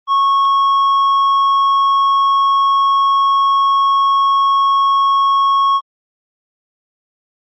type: tone with tanh clipping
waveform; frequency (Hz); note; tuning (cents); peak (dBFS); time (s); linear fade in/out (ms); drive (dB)
triangle; 1100; C#6; -14; -11; 0.07-5.81; 50; 9
effects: Opus 32 kbps